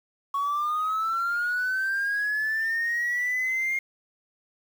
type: linear sweep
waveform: sine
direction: up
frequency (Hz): 1108.7 to 2133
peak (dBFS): -22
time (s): 0.34-3.79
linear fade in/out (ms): 5
effects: tanh soft clip ceiling -22 dBFS + 8-bit